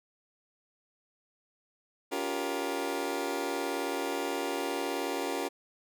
25% pulse chord, G half-diminished seventh, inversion second, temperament just, 282.2 / 352.8 / 392 / 470.4 Hz, Db4 / F4 / G4 / Bb4, +31 / +18 / 0 / +16 cents, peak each -33 dBFS, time 2.11-5.49 s, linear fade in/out 20 ms, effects none

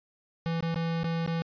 square tone with dropouts, 165.8 Hz, E3, 10 cents sharp, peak -28 dBFS, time 0.46-1.42 s, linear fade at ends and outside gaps 0 ms, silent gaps 0.606-0.626 / 0.744-0.759 / 1.033-1.043 / 1.263-1.276 s, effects resampled to 11025 Hz

